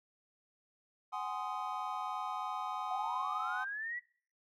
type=chord; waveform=triangle; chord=Ab dominant seventh; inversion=third; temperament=just; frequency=747.5 / 830.6 / 1038.3 / 1245.9 Hz; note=Gb5 / Ab5 / C6 / Eb6; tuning=+17 / 0 / -14 / +2 cents; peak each=-40 dBFS; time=1.12-3.65 s; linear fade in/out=20 ms
type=linear sweep; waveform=sine; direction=up; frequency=709 to 1975.5 Hz; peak=-37 dBFS; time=2.9-4 s; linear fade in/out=20 ms
effects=noise-tail reverb RT60 0.5 s tail -23 dB re dry